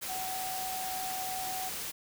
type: tone in noise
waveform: sine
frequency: 750 Hz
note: F#5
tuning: 23 cents sharp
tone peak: -36 dBFS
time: 0.08-1.7 s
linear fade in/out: 20 ms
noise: white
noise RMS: -38 dBFS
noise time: 0.01-1.92 s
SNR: -1 dB
effects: none